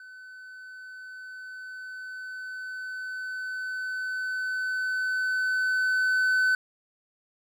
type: tone with level ramp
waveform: triangle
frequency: 1513 Hz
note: F#6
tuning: 38 cents sharp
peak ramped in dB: -42 to -18 dBFS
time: 0-6.55 s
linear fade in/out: 2 ms
effects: none